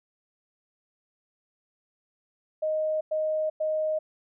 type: tone bursts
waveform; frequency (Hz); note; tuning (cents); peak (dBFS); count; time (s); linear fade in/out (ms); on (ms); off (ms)
sine; 622.3; D#5; 0; -24; 3; 2.62-3.99; 10; 390; 100
effects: none